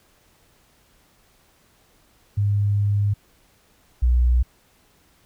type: tone pair in turn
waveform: sine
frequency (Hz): 102 / 60.95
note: G#2 / B1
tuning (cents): -31 / -22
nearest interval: major sixth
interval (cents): 891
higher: first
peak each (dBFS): -17 / -14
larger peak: second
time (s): 2.37-3.14 / 4.02-4.43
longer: first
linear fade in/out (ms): 10
effects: pink hiss -59 dBFS RMS until 5.25 s